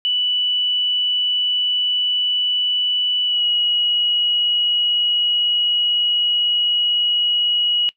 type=tone with pitch glide; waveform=sine; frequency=2965 to 2909 Hz; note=F#7 to F#7; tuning=+3 to -30 cents; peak=-16 dBFS; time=0.05-7.89 s; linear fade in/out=0 ms; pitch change=-33 cents; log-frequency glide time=3.25-3.44 s; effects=noise-tail reverb RT60 0.1 s tail -19 dB re dry